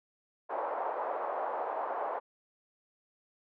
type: band-pass noise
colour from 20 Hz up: white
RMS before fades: -35 dBFS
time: 0.49-2.2 s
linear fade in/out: 20 ms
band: 510 to 950 Hz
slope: 24 dB/octave
effects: none